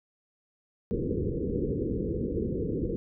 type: low-pass noise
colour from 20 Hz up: white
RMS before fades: -30 dBFS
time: 0.91-2.96 s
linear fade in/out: 0 ms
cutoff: 490 Hz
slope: 96 dB/octave
effects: none